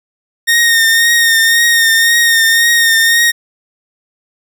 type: tone with vibrato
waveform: sawtooth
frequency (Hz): 1843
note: A#6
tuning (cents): -20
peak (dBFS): -4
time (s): 0.47-3.32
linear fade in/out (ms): 20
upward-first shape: triangle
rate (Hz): 1.9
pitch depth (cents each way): 36
effects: none